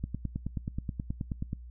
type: click train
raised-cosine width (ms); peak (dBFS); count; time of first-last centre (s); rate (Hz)
5; -20; 15; 0.04-1.531; 9.39
effects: noise-tail reverb RT60 0.2 s tail -26 dB re dry + added 60 Hz sine -43 dBFS peak until 1.7 s